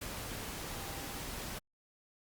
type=tone in noise; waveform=sine; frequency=795 Hz; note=G5; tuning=24 cents sharp; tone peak=-53 dBFS; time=0.7-1.2 s; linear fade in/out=10 ms; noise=pink; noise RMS=-42 dBFS; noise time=0.01-1.59 s; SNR=-14 dB; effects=Opus 48 kbps